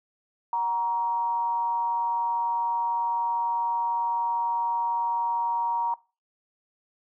sine tone with frequency modulation, 941 Hz, A#5, 16 cents sharp, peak -23 dBFS, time 0.53-5.94 s, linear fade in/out 2 ms, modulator 195 Hz, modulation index 0.35, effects noise-tail reverb RT60 0.3 s tail -21 dB re dry

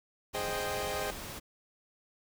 pink noise, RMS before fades -42 dBFS, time 0.33-1.4 s, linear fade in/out 20 ms
sawtooth chord, Ab major seventh, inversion none, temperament equal with one note detuned, 415.3 / 523.3 / 619.4 / 784 Hz, Ab4 / C5 / Eb5 / G5, 0 / 0 / -8 / 0 cents, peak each -35 dBFS, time 0.34-1.11 s, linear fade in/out 10 ms
effects none

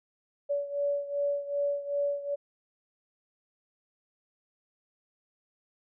sine beating tone pair, 570 / 572.6 Hz, C#5 / D5, +48 / -44 cents, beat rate 2.6 Hz, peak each -29 / -33 dBFS, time 0.49-2.36 s, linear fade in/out 20 ms, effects none

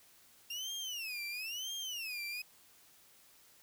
30% pulse tone with vibrato, 2749 Hz, F7, 28 cents flat, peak -36 dBFS, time 0.5-2.42 s, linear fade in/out 5 ms, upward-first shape sine, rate 1 Hz, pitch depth 270 cents each way, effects white hiss -63 dBFS RMS until 3.62 s

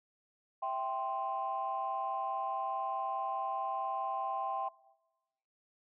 sine chord, C major, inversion first, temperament equal, 659.3 / 784 / 1046.5 Hz, E5 / G5 / C6, 0 / 0 / 0 cents, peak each -40 / -35 / -36 dBFS, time 0.62-4.69 s, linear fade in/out 10 ms, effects noise-tail reverb RT60 1.0 s tail -21 dB re dry + tanh soft clip ceiling -25 dBFS

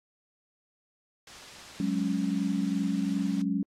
white noise, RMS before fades -45 dBFS, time 1.27-3.42 s, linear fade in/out 2 ms
sine chord, F# suspended second, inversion none, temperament equal, 185 / 207.7 / 277.2 Hz, F#3 / G#3 / C#4, 0 / 0 / 0 cents, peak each -30 dBFS, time 1.8-3.63 s, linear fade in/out 2 ms
effects low-pass 6000 Hz 12 dB/octave + AAC 48 kbps

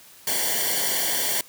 white noise with comb filter, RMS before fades -24 dBFS, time 0.27-1.41 s, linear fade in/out 2 ms, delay 0.78 ms, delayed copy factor -0.9, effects white hiss -49 dBFS RMS until 1.48 s + high-pass 60 Hz 12 dB/octave

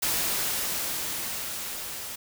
white noise with level ramp, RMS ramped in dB -26 to -37 dBFS, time 0.02-2.16 s, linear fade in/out 10 ms, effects none

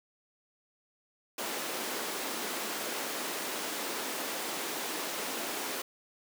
pink high-pass noise, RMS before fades -36 dBFS, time 1.38-5.82 s, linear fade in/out 5 ms, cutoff 260 Hz, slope 24 dB/octave, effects none

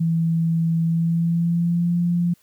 sine tone with pitch glide, 164.81 to 173.4 Hz, E3 to F3, 0 to -12 cents, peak -17 dBFS, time 0-2.34 s, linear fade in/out 10 ms, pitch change +88 cents, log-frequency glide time 0.83-1.97 s, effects white hiss -60 dBFS RMS until 2.42 s

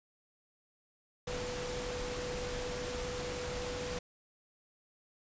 sine tone in noise, 493.9 Hz, B4, in tune, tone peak -39 dBFS, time 1.27-3.99 s, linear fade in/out 5 ms, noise pink, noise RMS -40 dBFS, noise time 1.27-3.99 s, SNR -2 dB, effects resampled to 16000 Hz

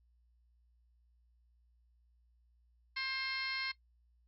harmonic tone with a mistuned harmonic, 530 Hz, C5, 22 cents sharp, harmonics 2 / 3 / 4 / 5 / 6 / 7 / 8 / 9 / 10, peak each -47 / -45 / -39 / -49 / -48 / -52 / -41 / -52 / -49 dBFS, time 2.96-3.72 s, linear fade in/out 10 ms, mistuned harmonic 9, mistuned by +19 cents, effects noise-tail reverb RT60 0.1 s tail -18 dB re dry + added 59 Hz sine -67 dBFS peak until 4.27 s

